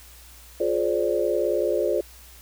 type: chord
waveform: sine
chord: D half-diminished seventh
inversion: first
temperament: just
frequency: 352.4 / 422.9 / 528.6 / 587.3 Hz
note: F4 / Ab4 / C5 / D5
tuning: +16 / +31 / +18 / 0 cents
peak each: -26 dBFS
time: 0.6-2.01 s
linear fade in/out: 5 ms
effects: added 60 Hz sine -48 dBFS peak until 2.41 s + white hiss -49 dBFS RMS until 2.41 s